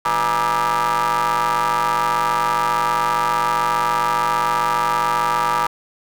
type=ring-modulated tone; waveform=30% pulse; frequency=115.1 Hz; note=A#2; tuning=22 cents flat; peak=-11 dBFS; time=0.05-5.67 s; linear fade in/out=5 ms; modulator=1070 Hz; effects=none